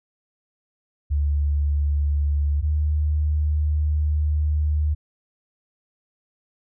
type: tone pair in turn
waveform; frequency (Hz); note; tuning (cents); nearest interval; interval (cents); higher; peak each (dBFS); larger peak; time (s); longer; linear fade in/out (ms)
sine; 72.6 / 75.4; D2 / D2; -19 / +46; minor second; 65; second; -18; neither; 1.1-2.62 / 2.62-4.95; second; 20
effects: none